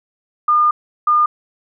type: tone bursts at uneven times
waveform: sine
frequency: 1212 Hz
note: D#6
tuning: 46 cents flat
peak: -10 dBFS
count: 2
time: 0.48-0.71 / 1.07-1.26 s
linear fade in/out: 5 ms
effects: none